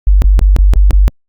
sine tone bursts, 48.57 Hz, G1, 15 cents flat, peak -3 dBFS, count 6, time 0.07-1.08 s, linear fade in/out 0 ms, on 150 ms, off 22 ms, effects Opus 48 kbps

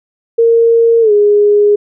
sine tone with pitch glide, 461.4 to 413.4 Hz, A#4 to G#4, -18 to -8 cents, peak -5 dBFS, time 0.38-1.76 s, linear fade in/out 10 ms, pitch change -190 cents, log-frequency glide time 1.01-1.12 s, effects none

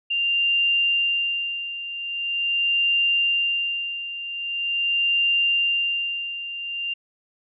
sine tone with tremolo, 2788 Hz, F7, 4 cents flat, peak -17 dBFS, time 0.1-6.94 s, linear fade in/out 10 ms, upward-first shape sine, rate 0.43 Hz, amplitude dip 75%, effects none

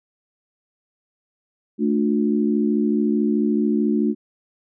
sine chord, D minor, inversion second, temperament equal with one note detuned, 220 / 293.7 / 358.4 Hz, A3 / D4 / F4, 0 / 0 / +45 cents, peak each -19 / -22 / -24 dBFS, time 1.78-4.15 s, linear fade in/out 50 ms, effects none

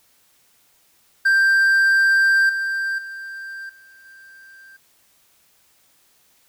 triangle tone with level steps, 1577 Hz, G6, 10 cents sharp, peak -11 / -19 / -29 / -44 / -41 dBFS, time 1.25-4.77 s, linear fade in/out 10 ms, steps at 2.49 / 2.98 / 3.69 / 4.05 s, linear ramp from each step 5 ms, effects white hiss -59 dBFS RMS until 6.48 s

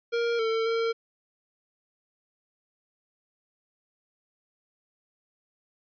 square tone with pitch steps, 468.3 / 449.3 / 456.8 Hz, A#4 / A4 / A#4, +8 / +36 / -35 cents, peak -25 dBFS, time 0.12-0.93 s, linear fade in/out 20 ms, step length 270 ms, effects resampled to 11025 Hz

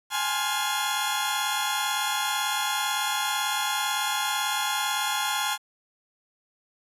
sawtooth tone cluster, 818 / 856 / 1051 / 1411 / 3374 Hz, G#5 / A5 / C6 / F6 / G#7, -26 / -48 / +7 / +17 / +27 cents, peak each -28 dBFS, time 0.1-5.58 s, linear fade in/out 50 ms, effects resampled to 32000 Hz + 9-bit

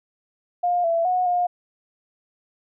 sine tone with pitch steps, 708 / 669 / 730 / 712 Hz, F5 / E5 / F#5 / F5, +23 / +25 / -24 / +33 cents, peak -18 dBFS, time 0.63-1.47 s, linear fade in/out 10 ms, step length 210 ms, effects none

